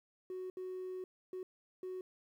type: tone bursts at uneven times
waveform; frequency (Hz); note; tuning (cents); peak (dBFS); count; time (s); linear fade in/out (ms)
triangle; 370.1; F#4; 0; -37; 4; 0.3-0.5 / 0.57-1.04 / 1.33-1.43 / 1.83-2.01; 2
effects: tanh soft clip ceiling -36 dBFS + 12-bit